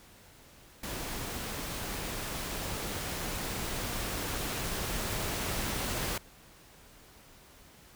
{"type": "noise with level ramp", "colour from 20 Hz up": "pink", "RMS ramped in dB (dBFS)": [-38, -33], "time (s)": [0.83, 6.18], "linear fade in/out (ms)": 5, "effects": ["pink hiss -56 dBFS RMS until 7.95 s"]}